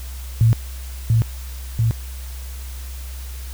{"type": "tone with echo", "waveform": "sine", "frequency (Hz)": 113.5, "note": "A#2", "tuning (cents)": -46, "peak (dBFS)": -10, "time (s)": [0.41, 0.53], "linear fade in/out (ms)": 0, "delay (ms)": 690, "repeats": 2, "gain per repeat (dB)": -2, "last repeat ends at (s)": 1.91, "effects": ["added 64 Hz sine -29 dBFS peak until 3.53 s", "white hiss -41 dBFS RMS until 3.53 s"]}